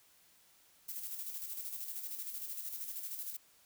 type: noise with tremolo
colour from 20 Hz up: violet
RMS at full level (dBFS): -41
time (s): 0.88-3.37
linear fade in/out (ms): 10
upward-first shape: square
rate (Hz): 13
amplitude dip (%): 45
effects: white hiss -66 dBFS RMS until 3.65 s